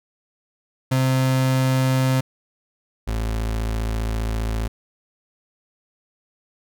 35% pulse tone pair in turn, 130.81 / 55 Hz, C3 / A1, 0 / 0 cents, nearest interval octave + minor third, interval 1500 cents, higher first, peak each -15 / -20 dBFS, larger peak first, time 0.91-2.21 / 3.07-4.68 s, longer second, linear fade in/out 10 ms, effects none

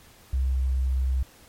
sine tone with pitch glide, 65.41 to 65.03 Hz, C2 to C2, 0 to -10 cents, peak -21 dBFS, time 0.33-1.23 s, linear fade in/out 5 ms, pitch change -10 cents, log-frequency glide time 0.47-0.58 s, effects pink hiss -53 dBFS RMS until 1.48 s + MP3 64 kbps

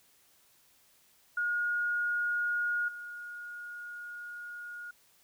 sine tone with level steps, 1435 Hz, F6, 47 cents sharp, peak -28 / -40 dBFS, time 1.37-4.91 s, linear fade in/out 5 ms, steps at 2.88 s, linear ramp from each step 5 ms, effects white hiss -65 dBFS RMS until 5.23 s

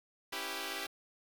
5% pulse chord, C# half-diminished seventh, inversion none, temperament equal, 277.2 / 329.6 / 392 / 493.9 Hz, C#4 / E4 / G4 / B4, 0 / 0 / 0 / 0 cents, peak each -34 / -32 / -29 / -34 dBFS, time 0.32-0.87 s, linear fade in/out 10 ms, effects 9-bit

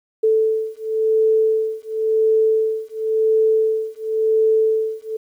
sine beating tone pair, 439.3 / 440.24 Hz, A4 / A4, -3 / +1 cents, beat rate 0.94 Hz, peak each -18 dBFS, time 0.23-5.17 s, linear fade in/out 10 ms, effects 9-bit

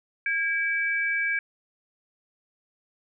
sine tone pair together, 1629.2 / 2304 Hz, G#6 / D7, -34 / -34 cents, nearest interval tritone, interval 600 cents, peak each -26 dBFS, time 0.26-1.39 s, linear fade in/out 2 ms, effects none

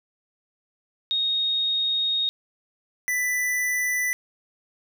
sine / square tone pair in turn, 3729 / 1986.8 Hz, A#7 / B6, 0 / +10 cents, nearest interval major seventh, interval 1090 cents, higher first, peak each -21 / -23 dBFS, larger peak first, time 1.11-2.29 / 3.08-4.13 s, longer first, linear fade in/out 0 ms, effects none

